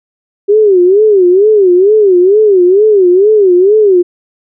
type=tone with vibrato; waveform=sine; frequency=392 Hz; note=G4; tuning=in tune; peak=-3 dBFS; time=0.48-4.03 s; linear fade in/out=20 ms; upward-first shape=sine; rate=2.2 Hz; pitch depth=180 cents each way; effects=none